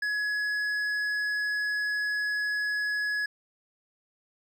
sine tone with hard clipping, 1686 Hz, G#6, 26 cents sharp, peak -28 dBFS, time 0.02-3.26 s, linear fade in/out 5 ms, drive 6 dB, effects none

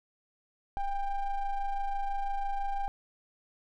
triangle ring-modulated tone, 392 Hz, G4, in tune, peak -24 dBFS, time 0.77-2.88 s, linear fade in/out 0 ms, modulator 405 Hz, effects none

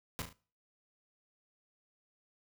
pink noise with echo, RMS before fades -38 dBFS, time 0.19-0.22 s, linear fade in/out 0 ms, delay 36 ms, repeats 3, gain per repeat -7 dB, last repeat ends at 0.328 s, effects noise-tail reverb RT60 0.4 s tail -20 dB re dry

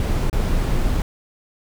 brown noise with dropouts, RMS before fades -19 dBFS, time 0-1.02 s, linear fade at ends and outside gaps 1 ms, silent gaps 0.298-0.329 s, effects none

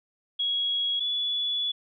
sine tone pair in turn, 3322 / 3423 Hz, G#7 / A7, 0 / -48 cents, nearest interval minor second, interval 52 cents, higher second, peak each -24 / -25 dBFS, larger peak first, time 0.39-1 / 1-1.72 s, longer second, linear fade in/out 10 ms, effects none

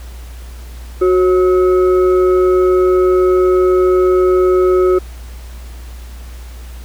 sine tone with frequency modulation, 368 Hz, F#4, 9 cents flat, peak -8 dBFS, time 1.01-4.99 s, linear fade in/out 10 ms, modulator 912 Hz, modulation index 0.46, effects added 60 Hz sine -28 dBFS peak until 6.84 s + pink hiss -41 dBFS RMS until 6.84 s

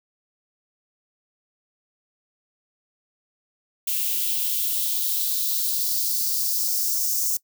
violet noise with high-pass filter sweep, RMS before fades -24 dBFS, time 3.87-7.37 s, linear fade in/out 5 ms, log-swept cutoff 2700 to 6100 Hz, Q 3, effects noise-tail reverb RT60 0.1 s tail -22 dB re dry

